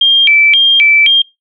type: tone with vibrato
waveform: sine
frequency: 2729 Hz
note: F7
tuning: 41 cents flat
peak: -4 dBFS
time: 0.01-1.22 s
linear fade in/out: 5 ms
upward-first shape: square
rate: 1.9 Hz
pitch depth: 280 cents each way
effects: noise-tail reverb RT60 0.2 s tail -22 dB re dry